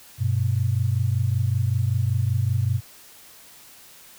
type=tone pair together; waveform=sine; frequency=97.45 / 122.7 Hz; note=G2 / B2; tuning=-10 / -11 cents; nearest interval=major third; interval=399 cents; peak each=-22 dBFS; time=0.18-2.81 s; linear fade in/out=50 ms; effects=white hiss -48 dBFS RMS until 4.18 s